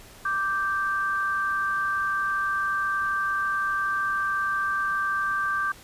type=tone pair together; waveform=sine; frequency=1173.4 / 1568 Hz; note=D6 / G6; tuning=-2 / 0 cents; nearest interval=perfect fourth; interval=502 cents; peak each=-26 / -26 dBFS; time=0.25-5.72 s; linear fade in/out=5 ms; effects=pink hiss -48 dBFS RMS until 5.83 s + resampled to 32000 Hz